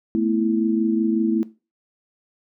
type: chord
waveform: sine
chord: A suspended second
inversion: none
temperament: equal with one note detuned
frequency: 221.5 / 246.9 / 329.6 Hz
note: A3 / B3 / E4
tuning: +12 / 0 / 0 cents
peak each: -21 / -26 / -21 dBFS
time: 0.15-1.43 s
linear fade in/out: 0 ms
effects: noise-tail reverb RT60 0.3 s tail -18 dB re dry